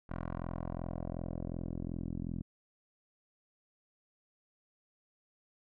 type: tone with low-pass filter sweep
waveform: 10% pulse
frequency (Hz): 42.72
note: F1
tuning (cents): -37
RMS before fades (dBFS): -39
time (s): 0.09-2.42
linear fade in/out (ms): 10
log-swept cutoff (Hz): 1400 to 240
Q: 1.5
effects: none